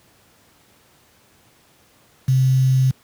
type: tone with quantisation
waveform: sine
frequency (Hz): 130.81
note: C3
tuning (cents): 0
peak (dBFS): -12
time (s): 2.28-2.91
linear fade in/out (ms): 5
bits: 6
effects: pink hiss -55 dBFS RMS until 3.03 s + high-pass 80 Hz 12 dB/octave